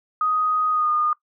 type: tone with pitch glide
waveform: sine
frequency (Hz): 1249 to 1221.9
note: D#6 to D#6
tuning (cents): +6 to -32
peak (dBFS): -18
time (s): 0.21-1.13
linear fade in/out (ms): 2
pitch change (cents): -38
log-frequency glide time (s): 0.71-0.9
effects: noise-tail reverb RT60 0.1 s tail -20 dB re dry